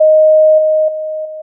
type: tone with level steps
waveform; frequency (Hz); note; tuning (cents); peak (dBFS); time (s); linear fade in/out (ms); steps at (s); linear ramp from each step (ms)
sine; 622.3; D#5; 0; -4 / -8 / -17 / -23; 0-1.42; 10; 0.58 / 0.88 / 1.25; 5
effects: none